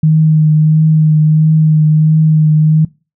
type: tone with vibrato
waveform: sine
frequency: 155.56 Hz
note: D#3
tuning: in tune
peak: -5 dBFS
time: 0.03-2.85 s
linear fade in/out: 5 ms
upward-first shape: triangle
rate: 1.5 Hz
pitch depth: 23 cents each way
effects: noise-tail reverb RT60 0.3 s tail -22 dB re dry